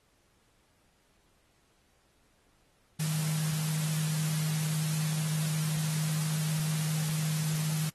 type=tone in noise; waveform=sine; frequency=155.56 Hz; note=D#3; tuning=in tune; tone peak=-29 dBFS; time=2.99-7.9 s; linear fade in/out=10 ms; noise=white; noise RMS=-38 dBFS; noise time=2.99-7.9 s; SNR=+6 dB; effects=pink hiss -69 dBFS RMS until 7.94 s + AAC 32 kbps